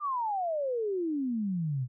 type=exponential sweep; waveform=sine; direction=down; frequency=1219 to 120 Hz; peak=-28 dBFS; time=0-1.88 s; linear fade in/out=50 ms; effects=none